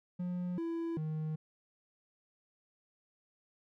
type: tone with pitch steps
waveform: triangle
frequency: 178.6 / 333 / 155.9 Hz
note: F3 / E4 / D#3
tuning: +39 / +18 / +4 cents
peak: -32 dBFS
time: 0.19-1.36 s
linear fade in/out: 10 ms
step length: 390 ms
effects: none